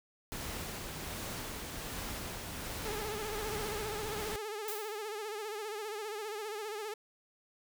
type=noise with tremolo; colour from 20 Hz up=pink; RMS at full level=-40 dBFS; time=0.32-4.36 s; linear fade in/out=0 ms; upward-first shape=sine; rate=1.3 Hz; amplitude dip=25%
type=tone with vibrato; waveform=sawtooth; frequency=424.4 Hz; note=G#4; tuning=38 cents sharp; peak=-34 dBFS; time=2.85-6.94 s; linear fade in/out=5 ms; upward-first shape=sine; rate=15 Hz; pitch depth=82 cents each way
type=noise with exponential decay; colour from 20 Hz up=blue; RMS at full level=-38 dBFS; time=4.68-5.14 s; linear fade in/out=1 ms; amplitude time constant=100 ms
effects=none